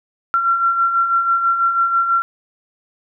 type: beating tone pair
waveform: sine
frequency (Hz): 1360 / 1366.1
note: F6 / F6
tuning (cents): -46 / -39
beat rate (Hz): 6.1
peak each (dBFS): -23 / -14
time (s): 0.34-2.22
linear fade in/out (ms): 0
effects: none